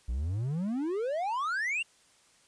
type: exponential sweep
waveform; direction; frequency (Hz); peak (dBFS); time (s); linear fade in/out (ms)
triangle; up; 55 to 2857; -27; 0.08-1.83; 10
effects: white hiss -63 dBFS RMS until 2.47 s + resampled to 22050 Hz